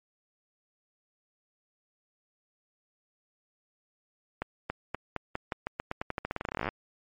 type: accelerating click train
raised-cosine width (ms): 0.5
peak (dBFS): -16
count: 29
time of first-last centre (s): 4.42-6.688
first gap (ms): 280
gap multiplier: 0.88
effects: MP3 48 kbps